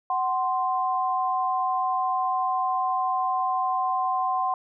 sine tone pair together, 749 / 1044.9 Hz, F#5 / C6, +21 / -3 cents, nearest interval tritone, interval 576 cents, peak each -25 dBFS, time 0.1-4.54 s, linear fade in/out 2 ms, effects none

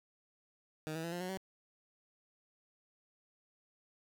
15% pulse tone with pitch steps, 155.56 / 161.98 / 168.66 / 175.62 / 182.87 / 190.41 Hz, D#3 / E3 / E3 / F3 / F#3 / F#3, 0 / -30 / +40 / +10 / -20 / +50 cents, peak -32 dBFS, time 0.87-1.374 s, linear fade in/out 0 ms, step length 84 ms, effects none

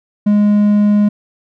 triangle tone, 207.3 Hz, G#3, 3 cents flat, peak -6 dBFS, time 0.26-1.09 s, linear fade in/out 10 ms, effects none

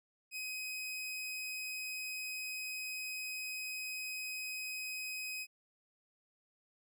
sawtooth tone, 2521 Hz, D#7, 22 cents sharp, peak -36 dBFS, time 0.31-5.47 s, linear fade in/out 50 ms, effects none

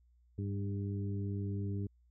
harmonic tone with a mistuned harmonic, 100.2 Hz, G2, 38 cents sharp, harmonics 1 / 2 / 3 / 4, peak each -35 / -41 / -45 / -47 dBFS, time 0.38-1.87 s, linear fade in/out 5 ms, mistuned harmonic 2, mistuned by -18 cents, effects added 60 Hz sine -64 dBFS peak until 2.1 s

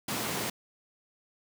pink high-pass noise, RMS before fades -33 dBFS, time 0.08-0.5 s, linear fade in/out 5 ms, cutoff 120 Hz, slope 24 dB/octave, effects none

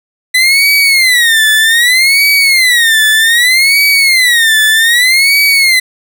30% pulse tone with vibrato, 1991 Hz, B6, 14 cents sharp, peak -3 dBFS, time 0.34-5.8 s, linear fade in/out 10 ms, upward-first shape sine, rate 0.64 Hz, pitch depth 230 cents each way, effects none

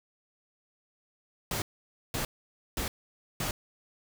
pink noise bursts, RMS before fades -32 dBFS, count 4, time 1.51-3.51 s, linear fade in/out 2 ms, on 110 ms, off 520 ms, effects none

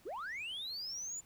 sine linear sweep, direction up, 285.5 to 7150 Hz, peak -37 dBFS, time 0.05-1.21 s, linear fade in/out 20 ms, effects tanh soft clip ceiling -38 dBFS + pink hiss -65 dBFS RMS until 1.25 s

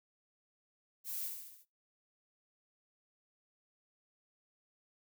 violet noise with echo, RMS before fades -41 dBFS, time 1.04-1.31 s, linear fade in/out 50 ms, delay 69 ms, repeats 5, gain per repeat -4 dB, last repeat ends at 1.655 s, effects noise-tail reverb RT60 0.2 s tail -19 dB re dry

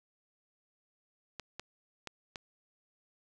clicks, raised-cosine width 0.2 ms, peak -23 dBFS, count 4, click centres 1.397 / 1.596 / 2.073 / 2.358 s, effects none

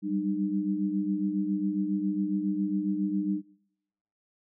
sine tone cluster, 192.3 / 199.6 / 304.2 Hz, G3 / G3 / D#4, -33 / +32 / -39 cents, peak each -31 / -32 / -29 dBFS, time 0.02-3.42 s, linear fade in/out 50 ms, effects noise-tail reverb RT60 0.9 s tail -24 dB re dry

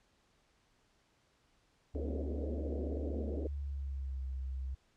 sine tone with pitch glide, 72.5 to 65.72 Hz, D2 to C2, -22 to +8 cents, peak -36 dBFS, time 1.94-4.75 s, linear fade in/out 10 ms, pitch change -170 cents, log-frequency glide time 3.39-4.22 s
pink band-pass noise, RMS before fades -41 dBFS, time 1.95-3.47 s, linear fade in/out 0 ms, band 220 to 580 Hz, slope 48 dB/octave
effects pink hiss -72 dBFS RMS until 4.96 s + low-pass 7000 Hz 12 dB/octave

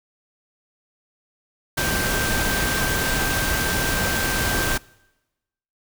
sine tone in noise, 1568 Hz, G6, in tune, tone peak -26 dBFS, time 1.77-4.78 s, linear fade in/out 10 ms, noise pink, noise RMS -23 dBFS, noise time 1.77-4.78 s, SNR -6 dB, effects noise-tail reverb RT60 1.0 s tail -24 dB re dry

